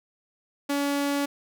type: tone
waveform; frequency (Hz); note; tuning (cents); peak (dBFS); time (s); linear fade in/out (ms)
sawtooth; 283.6; C#4; +40; -20; 0.69-1.26; 10
effects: none